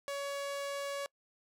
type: tone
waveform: sawtooth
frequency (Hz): 562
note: C#5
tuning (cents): +24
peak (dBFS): -32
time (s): 0.08-1.06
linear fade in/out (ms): 0
effects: noise-tail reverb RT60 0.1 s tail -25 dB re dry + low-pass 12000 Hz 12 dB/octave